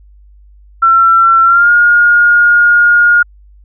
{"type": "tone with pitch glide", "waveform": "sine", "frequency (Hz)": [1351, 1426.4], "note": ["E6", "F6"], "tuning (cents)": [42, 36], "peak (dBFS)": -4, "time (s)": [0.82, 3.23], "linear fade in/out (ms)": 10, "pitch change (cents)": 94, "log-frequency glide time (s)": [1.44, 1.71], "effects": ["added 50 Hz sine -38 dBFS peak until 3.64 s"]}